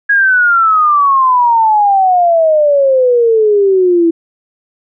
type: exponential sweep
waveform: sine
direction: down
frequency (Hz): 1661.2 to 328.2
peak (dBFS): -6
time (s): 0.09-4.11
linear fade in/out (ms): 10
effects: none